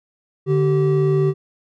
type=tone pair together; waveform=triangle; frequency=147.07 / 385 Hz; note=D3 / G4; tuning=+3 / -31 cents; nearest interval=octave + perfect fourth; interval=1666 cents; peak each=-15 dBFS; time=0.46-1.34 s; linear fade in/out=50 ms; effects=none